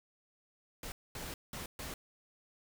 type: noise bursts at uneven times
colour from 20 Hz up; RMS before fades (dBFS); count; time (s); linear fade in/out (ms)
pink; -43; 4; 0.83-0.92 / 1.15-1.34 / 1.53-1.66 / 1.79-1.94; 2
effects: none